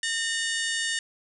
harmonic tone with a mistuned harmonic, 912 Hz, A#5, 38 cents flat, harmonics 2 / 3 / 4 / 5 / 6 / 7 / 8 / 9 / 10, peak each -29 / -33 / -34 / -38 / -40 / -40 / -36 / -42 / -38 dBFS, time 0.03-0.99 s, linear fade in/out 2 ms, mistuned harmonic 3, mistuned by +110 cents, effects none

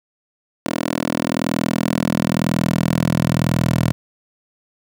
10% pulse tone with high-pass filter sweep, 40.99 Hz, E1, 9 cents flat, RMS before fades -19 dBFS, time 0.66-3.92 s, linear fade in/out 0 ms, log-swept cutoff 310 to 120 Hz, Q 1.7, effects none

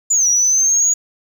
sine linear two-way sweep, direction down then up, 7150 to 5750 to 6800 Hz, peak -10 dBFS, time 0.1-0.94 s, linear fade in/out 10 ms, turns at 0.28 s, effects tanh soft clip ceiling -8 dBFS + 7-bit

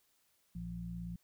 harmonic tone, 57.7 Hz, A#1, 17 cents flat, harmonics 1 / 2 / 3, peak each -46 / -49 / -41 dBFS, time 0.55-1.16 s, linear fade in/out 5 ms, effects white hiss -74 dBFS RMS until 1.23 s

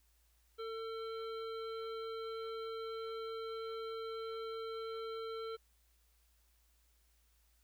harmonic tone, 449.2 Hz, A4, 36 cents sharp, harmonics 1 / 3 / 5 / 7 / 9, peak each -41 / -47 / -60 / -56 / -56 dBFS, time 0.58-5.57 s, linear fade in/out 20 ms, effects added 57 Hz sine -70 dBFS peak until 7.63 s + white hiss -75 dBFS RMS until 7.63 s

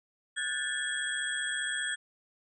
sine tone cluster, 1463 / 1613 / 1748 / 3315 / 8090 Hz, F#6 / G6 / A6 / G#7 / B8, -20 / +49 / -12 / -4 / +41 cents, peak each -39 / -38 / -34 / -37 / -39 dBFS, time 0.36-1.96 s, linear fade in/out 20 ms, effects none

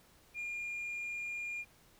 sine tone, 2412 Hz, D7, 46 cents sharp, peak -35 dBFS, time 0.34-1.65 s, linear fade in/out 50 ms, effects tanh soft clip ceiling -36 dBFS + pink hiss -64 dBFS RMS until 1.99 s

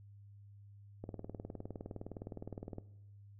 click train, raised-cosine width 2 ms, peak -30 dBFS, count 35, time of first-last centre 1.04-2.784 s, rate 19.5 Hz, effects noise-tail reverb RT60 0.9 s tail -18 dB re dry + added 101 Hz sine -54 dBFS peak until 3.39 s

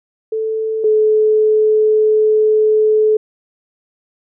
sine tone pair in turn, 440 / 430.9 Hz, A4 / A4, 0 / -36 cents, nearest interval unison, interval 36 cents, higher first, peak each -16 / -9 dBFS, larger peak second, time 0.32-0.84 / 0.84-3.17 s, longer second, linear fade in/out 5 ms, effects none

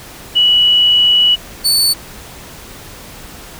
sine / sawtooth tone pair in turn, 2939 / 4479 Hz, F#7 / C#8, -12 / +17 cents, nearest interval perfect fifth, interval 729 cents, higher second, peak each -7 dBFS, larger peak neither, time 0.35-1.36 / 1.64-1.94 s, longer first, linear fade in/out 20 ms, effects pink hiss -34 dBFS RMS until 3.59 s

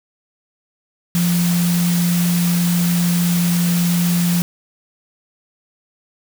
sine tone in noise, 173.9 Hz, F3, 7 cents flat, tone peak -14 dBFS, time 1.15-4.42 s, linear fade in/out 0 ms, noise white, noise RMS -25 dBFS, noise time 1.15-4.42 s, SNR +8 dB, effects none

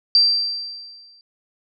sine tone with exponential decay, 4699 Hz, D8, in tune, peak -9 dBFS, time 0.15-1.21 s, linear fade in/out 1 ms, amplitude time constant 230 ms, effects none

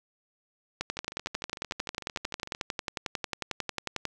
two click trains, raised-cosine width 0.2 ms, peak -21 / -13 dBFS, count 22 / 37, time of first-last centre 0.97-2.549 / 0.81-4.053 s, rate 13.3 / 11.1 Hz, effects none

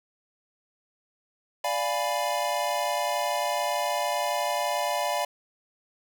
square chord, D diminished seventh, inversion none, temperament equal, 587.3 / 698.5 / 830.6 / 987.8 Hz, D5 / F5 / Ab5 / Cb6, 0 / 0 / 0 / 0 cents, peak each -31 / -31 / -33 / -32 dBFS, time 1.64-5.25 s, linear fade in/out 5 ms, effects none

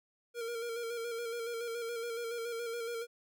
square tone with vibrato, 466.2 Hz, A#4, in tune, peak -37 dBFS, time 0.34-3.07 s, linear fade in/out 50 ms, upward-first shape square, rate 7.1 Hz, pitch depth 33 cents each way, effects none

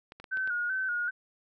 clicks, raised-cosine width 0.3 ms, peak -29 dBFS, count 5, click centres 0.121 / 0.2 / 0.242 / 0.372 / 0.475 s
sine tone with vibrato, 1484 Hz, F#6, 5 cents sharp, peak -28 dBFS, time 0.31-1.11 s, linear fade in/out 20 ms, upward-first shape square, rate 2.6 Hz, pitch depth 55 cents each way
effects none

